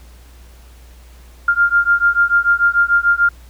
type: beating tone pair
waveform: sine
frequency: 1396.9 / 1403.7 Hz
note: F6 / F6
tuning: 0 / +8 cents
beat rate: 6.8 Hz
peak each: -14 dBFS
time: 1.48-3.29 s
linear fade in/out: 5 ms
effects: added 60 Hz sine -39 dBFS peak until 3.49 s + pink hiss -49 dBFS RMS until 3.49 s